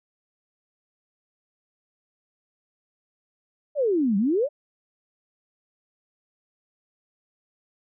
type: exponential two-way sweep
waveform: sine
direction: down then up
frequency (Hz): 622.3 to 188.8 to 622.3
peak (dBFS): -19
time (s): 3.75-4.49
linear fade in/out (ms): 50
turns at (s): 4.17
effects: none